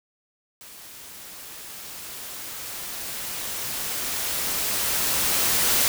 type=noise with level ramp; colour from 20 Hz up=white; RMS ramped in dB=-44 to -20 dBFS; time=0.61-5.88 s; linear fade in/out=0 ms; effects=none